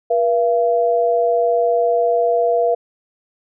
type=tone pair together; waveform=sine; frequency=480.8 / 680 Hz; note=B4 / F5; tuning=-46 / -46 cents; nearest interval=tritone; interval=600 cents; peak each=-16 / -16 dBFS; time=0.1-2.75 s; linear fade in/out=10 ms; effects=none